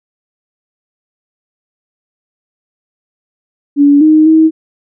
sine tone with pitch steps, 286 / 310.5 / 318.1 Hz, D4 / D#4 / D#4, -46 / -3 / +38 cents, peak -3 dBFS, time 3.76-4.51 s, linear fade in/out 50 ms, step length 250 ms, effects none

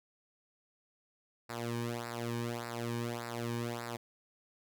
sawtooth tone with flanger, 118.1 Hz, A#2, 23 cents sharp, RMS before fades -38 dBFS, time 1.49-3.97 s, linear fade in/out 10 ms, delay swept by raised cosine 0.31 to 1.51 ms, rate 1.7 Hz, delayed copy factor -0.85, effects none

